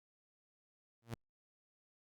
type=tone with exponential growth; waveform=sawtooth; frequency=116.54 Hz; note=A#2; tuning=in tune; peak=-34 dBFS; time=1.02-1.14 s; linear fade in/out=0 ms; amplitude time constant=24 ms; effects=Opus 48 kbps